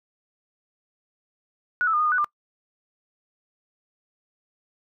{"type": "tone with pitch steps", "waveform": "sine", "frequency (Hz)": [1463, 1312, 1214, 1233, 1219, 1484, 1195], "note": ["F#6", "E6", "D#6", "D#6", "D#6", "F#6", "D6"], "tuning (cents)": [-20, -9, -43, -16, -36, 5, 30], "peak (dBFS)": -19, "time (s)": [1.81, 2.244], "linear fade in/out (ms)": 0, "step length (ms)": 62, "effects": ["noise-tail reverb RT60 0.1 s tail -25 dB re dry"]}